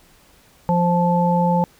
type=harmonic tone; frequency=174.61 Hz; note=F3; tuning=in tune; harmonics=1 / 3 / 5; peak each=-17 / -22 / -19 dBFS; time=0.69-1.64 s; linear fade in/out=0 ms; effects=pink hiss -53 dBFS RMS until 1.79 s